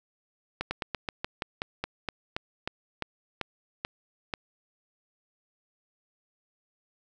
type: slowing click train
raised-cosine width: 0.3 ms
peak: -14 dBFS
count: 16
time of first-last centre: 0.61-4.338 s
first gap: 100 ms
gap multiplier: 1.12
effects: none